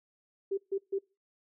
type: tone bursts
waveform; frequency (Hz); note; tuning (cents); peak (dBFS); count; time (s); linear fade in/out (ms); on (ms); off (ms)
sine; 392; G4; 0; -28; 3; 0.51-0.988; 10; 66; 140
effects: noise-tail reverb RT60 0.3 s tail -24 dB re dry